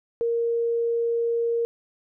sine tone, 466.2 Hz, A#4, in tune, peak -21 dBFS, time 0.21-1.65 s, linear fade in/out 0 ms, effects none

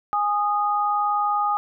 sine tone pair together, 826 / 1237.6 Hz, G#5 / D#6, -10 / -10 cents, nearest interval perfect fifth, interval 700 cents, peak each -22 dBFS, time 0.13-1.57 s, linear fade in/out 0 ms, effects none

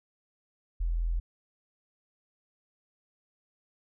sine tone, 42 Hz, E1, 33 cents sharp, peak -26 dBFS, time 0.8-1.2 s, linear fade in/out 10 ms, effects none

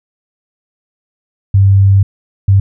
sine tone bursts at uneven times, 98 Hz, G2, in tune, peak -4 dBFS, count 2, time 1.54-2.03 / 2.48-2.6 s, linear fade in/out 5 ms, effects none

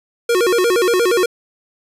square tone with vibrato, 415.3 Hz, G#4, in tune, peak -13 dBFS, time 0.29-1.26 s, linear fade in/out 5 ms, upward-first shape square, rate 8.5 Hz, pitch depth 220 cents each way, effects resampled to 32000 Hz

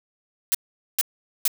blue noise bursts, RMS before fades -20 dBFS, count 3, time 0.52-1.478 s, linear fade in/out 0 ms, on 26 ms, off 440 ms, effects none

